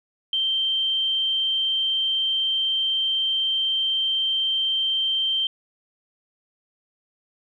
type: tone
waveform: sine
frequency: 3136 Hz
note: G7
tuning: in tune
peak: -20 dBFS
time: 0.33-5.47 s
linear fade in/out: 2 ms
effects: 10-bit